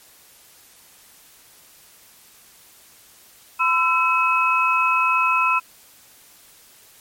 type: tone cluster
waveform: sine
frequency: 1015 / 1333 / 2563 Hz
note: B5 / E6 / E7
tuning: +47 / +19 / -49 cents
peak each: -20 dBFS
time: 3.59-5.6 s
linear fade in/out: 20 ms
effects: white hiss -50 dBFS RMS until 7 s + MP3 64 kbps